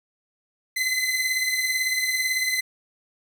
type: beating tone pair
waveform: sawtooth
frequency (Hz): 2034 / 2052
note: C7 / C7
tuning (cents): -50 / -34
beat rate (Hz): 18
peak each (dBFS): -20 / -25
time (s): 0.76-2.61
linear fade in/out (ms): 10
effects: none